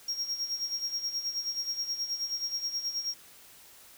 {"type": "tone with tremolo", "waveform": "triangle", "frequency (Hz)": 5588, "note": "F8", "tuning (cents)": 0, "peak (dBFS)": -27, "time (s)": [0.08, 3.14], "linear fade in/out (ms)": 5, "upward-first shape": "sine", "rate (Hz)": 9.4, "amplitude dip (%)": 70, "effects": ["white hiss -54 dBFS RMS until 3.97 s"]}